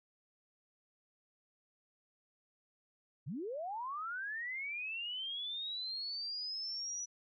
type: linear sweep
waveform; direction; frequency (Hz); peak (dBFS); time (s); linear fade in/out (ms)
sine; up; 108.7 to 5920; -38; 3.26-7.06; 20
effects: none